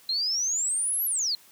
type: exponential two-way sweep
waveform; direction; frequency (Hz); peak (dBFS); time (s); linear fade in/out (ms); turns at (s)
sine; up then down; 4097 to 12000 to 4097; -24; 0.09-1.35; 2; 1.05
effects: white hiss -55 dBFS RMS until 1.51 s + high-pass 80 Hz 12 dB/octave